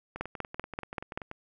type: two click trains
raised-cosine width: 0.5 ms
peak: -17 / -24 dBFS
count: 6 / 13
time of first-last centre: 0.21-1.175 / 0.16-1.314 s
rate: 5.18 / 10.4 Hz
effects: none